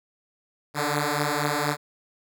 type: beating tone pair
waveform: 5% pulse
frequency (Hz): 145.1 / 149.3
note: D3 / D3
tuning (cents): -21 / +29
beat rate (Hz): 4.2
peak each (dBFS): -15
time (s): 0.74-1.77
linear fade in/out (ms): 50
effects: none